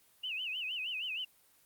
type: tone with vibrato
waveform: sine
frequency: 2763 Hz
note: F7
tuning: 19 cents flat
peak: -35 dBFS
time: 0.23-1.25 s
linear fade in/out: 10 ms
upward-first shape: sine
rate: 6.4 Hz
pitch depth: 180 cents each way
effects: white hiss -66 dBFS RMS until 1.65 s + Opus 24 kbps